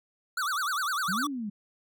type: tone with vibrato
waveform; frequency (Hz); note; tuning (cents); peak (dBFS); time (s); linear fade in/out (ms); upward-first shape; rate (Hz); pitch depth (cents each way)
square; 1318.5; E6; 0; -28; 0.37-1.27; 5; sine; 9.9; 270
type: exponential two-way sweep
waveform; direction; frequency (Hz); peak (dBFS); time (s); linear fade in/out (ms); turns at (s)
sine; up then down; 168.9 to 302.6 to 196.6; -31; 1.08-1.5; 10; 1.26
effects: none